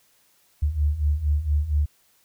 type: beating tone pair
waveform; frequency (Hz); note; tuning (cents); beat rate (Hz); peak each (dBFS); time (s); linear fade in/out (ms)
sine; 71.4 / 75.7; D2 / D#2; -48 / -47; 4.3; -25 / -21; 0.62-1.86; 10
effects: white hiss -62 dBFS RMS until 2.24 s